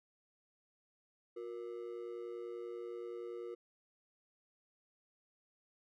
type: ring-modulated tone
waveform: triangle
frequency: 415.3 Hz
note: G#4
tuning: in tune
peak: -37 dBFS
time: 1.36-3.55 s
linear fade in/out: 10 ms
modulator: 55.2 Hz
effects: none